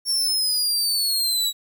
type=linear sweep; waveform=sawtooth; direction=down; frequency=5500 to 3856 Hz; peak=-17 dBFS; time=0.05-1.53 s; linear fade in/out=50 ms; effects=9-bit